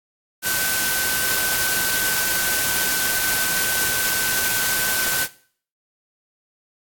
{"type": "tone in noise", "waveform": "sine", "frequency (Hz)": 1526, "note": "G6", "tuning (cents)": -47, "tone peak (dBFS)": -25, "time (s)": [0.42, 5.28], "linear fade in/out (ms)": 50, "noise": "white", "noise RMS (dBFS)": -22, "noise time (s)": [0.42, 5.28], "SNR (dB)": -6, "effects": ["noise-tail reverb RT60 0.5 s tail -18 dB re dry", "AAC 64 kbps"]}